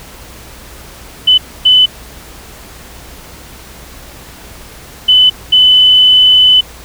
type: tone bursts at uneven times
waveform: sine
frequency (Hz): 3011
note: F#7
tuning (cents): +30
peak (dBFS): -3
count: 4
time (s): 1.27-1.38 / 1.65-1.86 / 5.08-5.3 / 5.52-6.61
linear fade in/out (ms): 10
effects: added 60 Hz sine -37 dBFS peak until 6.84 s + pink hiss -34 dBFS RMS until 6.84 s